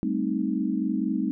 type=chord; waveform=sine; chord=A half-diminished seventh; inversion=third; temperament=equal; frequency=196 / 220 / 261.6 / 311.1 Hz; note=G3 / A3 / C4 / Eb4; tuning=0 / 0 / 0 / 0 cents; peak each=-29 dBFS; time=0.03-1.31 s; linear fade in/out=0 ms; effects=none